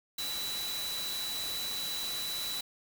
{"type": "tone in noise", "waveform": "sine", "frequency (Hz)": 3951, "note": "B7", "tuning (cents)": 0, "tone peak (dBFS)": -35, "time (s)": [0.18, 2.61], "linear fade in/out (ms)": 5, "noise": "white", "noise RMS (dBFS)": -39, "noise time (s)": [0.18, 2.61], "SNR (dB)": 1, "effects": []}